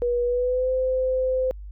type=tone with pitch glide; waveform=sine; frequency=483.7 to 515.4 Hz; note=B4 to C5; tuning=-36 to -26 cents; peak=-20 dBFS; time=0.02-1.51 s; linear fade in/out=0 ms; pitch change=+110 cents; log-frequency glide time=0.24-0.71 s; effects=added 50 Hz sine -35 dBFS peak until 1.71 s